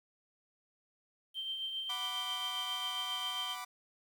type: tone with tremolo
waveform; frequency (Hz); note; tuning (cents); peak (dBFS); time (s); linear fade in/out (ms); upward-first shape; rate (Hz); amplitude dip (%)
sine; 3136; G7; 0; -34; 1.34-3.56; 50; triangle; 7.4; 45
type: chord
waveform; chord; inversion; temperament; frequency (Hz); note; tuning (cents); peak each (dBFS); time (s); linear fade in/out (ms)
sawtooth; B minor; second; equal; 740 / 987.8 / 1174.7; F#5 / B5 / D6; 0 / 0 / 0; -43 / -41 / -40; 1.89-3.65; 10
effects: 10-bit